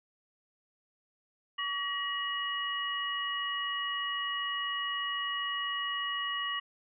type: tone cluster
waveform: sine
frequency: 1137 / 1904 / 2904 Hz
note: C#6 / A#6 / F#7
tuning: +44 / +36 / -33 cents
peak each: -36 / -36 / -35 dBFS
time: 1.58-6.6 s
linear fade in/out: 10 ms
effects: none